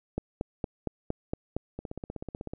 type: two click trains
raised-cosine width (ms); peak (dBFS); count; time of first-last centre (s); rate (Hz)
2; -23 / -16; 13 / 7; 1.79-2.535 / 0.18-1.566; 16.1 / 4.33
effects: none